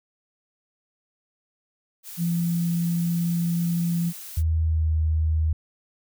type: noise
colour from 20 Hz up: blue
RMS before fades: -39 dBFS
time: 2.03-4.43 s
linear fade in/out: 50 ms
type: tone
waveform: sine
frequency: 170.7 Hz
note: F3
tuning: 39 cents flat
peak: -21 dBFS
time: 2.17-4.13 s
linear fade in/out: 50 ms
type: tone with pitch glide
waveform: sine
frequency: 80.4 to 78.93 Hz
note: E2 to D#2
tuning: -43 to +25 cents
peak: -19 dBFS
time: 4.37-5.53 s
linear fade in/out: 5 ms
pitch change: -32 cents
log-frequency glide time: 4.62-4.89 s
effects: none